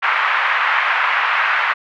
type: band-pass noise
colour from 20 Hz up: pink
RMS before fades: -17 dBFS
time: 0.02-1.74 s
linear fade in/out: 20 ms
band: 1000 to 2300 Hz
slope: 24 dB/octave
effects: none